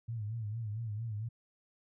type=tone with vibrato; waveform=sine; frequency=110 Hz; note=A2; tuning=in tune; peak=-35 dBFS; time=0.08-1.29 s; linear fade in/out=10 ms; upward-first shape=sine; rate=4.4 Hz; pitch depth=110 cents each way; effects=none